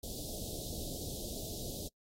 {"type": "band-stop noise", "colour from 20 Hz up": "pink", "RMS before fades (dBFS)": -42, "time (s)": [0.03, 1.88], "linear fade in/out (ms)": 5, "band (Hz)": [670, 3500], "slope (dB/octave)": 48, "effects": ["noise-tail reverb RT60 0.1 s tail -23 dB re dry", "AAC 48 kbps"]}